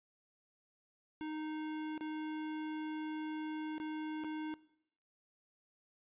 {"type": "tone with dropouts", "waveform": "square", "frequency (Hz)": 309.5, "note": "D#4", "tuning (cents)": -9, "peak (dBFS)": -40, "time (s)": [1.21, 4.54], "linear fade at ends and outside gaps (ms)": 0, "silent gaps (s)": [[1.978, 2.009], [3.781, 3.8], [4.238, 4.245]], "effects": ["noise-tail reverb RT60 0.8 s tail -20 dB re dry", "resampled to 8000 Hz"]}